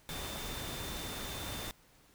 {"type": "tone in noise", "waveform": "sine", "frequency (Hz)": 3573, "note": "A7", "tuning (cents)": 26, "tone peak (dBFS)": -47, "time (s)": [0.09, 1.71], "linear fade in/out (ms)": 0, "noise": "pink", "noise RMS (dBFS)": -41, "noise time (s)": [0.09, 1.71], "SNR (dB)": -9, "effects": ["pink hiss -64 dBFS RMS until 2.14 s"]}